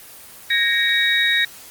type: tone cluster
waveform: sine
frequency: 1641 / 1865 / 2265 / 3794 Hz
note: G#6 / A#6 / C#7 / A#7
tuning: -21 / 0 / +37 / +30 cents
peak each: -26 / -18 / -24 / -19 dBFS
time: 0.5-1.45 s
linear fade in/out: 5 ms
effects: white hiss -41 dBFS RMS until 1.7 s + Opus 24 kbps